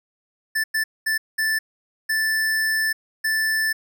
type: tone bursts at uneven times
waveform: square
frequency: 1760 Hz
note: A6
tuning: in tune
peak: -20 dBFS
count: 6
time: 0.55-0.64 / 0.74-0.84 / 1.06-1.18 / 1.38-1.59 / 2.09-2.93 / 3.24-3.73 s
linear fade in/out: 10 ms
effects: none